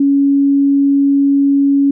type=tone; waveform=sine; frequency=279.2 Hz; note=C#4; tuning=13 cents sharp; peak=-8 dBFS; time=0-1.91 s; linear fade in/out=5 ms; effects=none